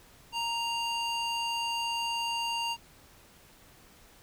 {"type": "tone with band-pass filter", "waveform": "square", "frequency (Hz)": 932.3, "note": "A#5", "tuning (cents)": 0, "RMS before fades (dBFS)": -32, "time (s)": [0.32, 2.77], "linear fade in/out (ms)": 50, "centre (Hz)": 3000, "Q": 0.9, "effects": ["pink hiss -57 dBFS RMS until 4.22 s"]}